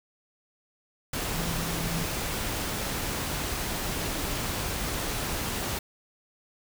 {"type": "tone in noise", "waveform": "sine", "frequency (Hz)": 166.7, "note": "E3", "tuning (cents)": 20, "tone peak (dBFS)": -33, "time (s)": [1.34, 2.04], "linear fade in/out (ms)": 5, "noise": "pink", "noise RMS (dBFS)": -31, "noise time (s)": [1.13, 5.79], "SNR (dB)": -5, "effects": []}